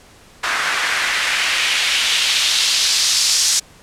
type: noise with band-pass filter sweep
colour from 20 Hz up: white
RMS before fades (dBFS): -17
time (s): 0.43-3.6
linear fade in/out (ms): 10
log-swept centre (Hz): 1400 to 5900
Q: 1.6
effects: pink hiss -46 dBFS RMS until 3.82 s + low-pass 10000 Hz 12 dB/octave